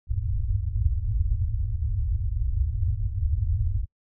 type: low-pass noise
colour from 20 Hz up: white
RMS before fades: -25 dBFS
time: 0.07-3.86 s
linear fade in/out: 50 ms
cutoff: 110 Hz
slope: 96 dB/octave
effects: noise-tail reverb RT60 0.1 s tail -26 dB re dry